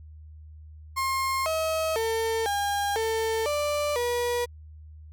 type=tone with pitch steps; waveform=35% pulse; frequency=1067 / 639 / 450.5 / 809 / 446.8 / 589 / 482.6 Hz; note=C6 / D#5 / A4 / G#5 / A4 / D5 / B4; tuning=+34 / +46 / +41 / -46 / +27 / +5 / -40 cents; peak=-23 dBFS; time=0.96-4.46 s; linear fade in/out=20 ms; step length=500 ms; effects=added 77 Hz sine -43 dBFS peak until 5.12 s